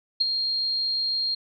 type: tone with ADSR envelope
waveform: sine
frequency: 4222 Hz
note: C8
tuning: 15 cents sharp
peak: -16 dBFS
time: 0.2-1.35 s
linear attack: 12 ms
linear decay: 17 ms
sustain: -7 dB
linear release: 9 ms
effects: none